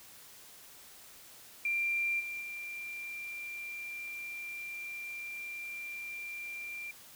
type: tone with level steps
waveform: sine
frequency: 2374 Hz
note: D7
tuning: 18 cents sharp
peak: -29 / -37 / -39 dBFS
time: 1.65-6.91 s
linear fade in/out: 2 ms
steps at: 2.19 / 2.4 s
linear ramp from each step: 20 ms
effects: white hiss -54 dBFS RMS until 7.15 s